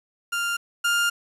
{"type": "tone pair in turn", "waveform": "30% pulse", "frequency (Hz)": [1396.9, 1404.2], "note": ["F6", "F6"], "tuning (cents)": [0, 9], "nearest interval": "unison", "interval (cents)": 9, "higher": "second", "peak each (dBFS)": [-21, -17], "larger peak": "second", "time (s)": [[0.32, 0.57], [0.84, 1.1]], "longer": "second", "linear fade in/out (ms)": 10, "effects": ["resampled to 32000 Hz", "8-bit"]}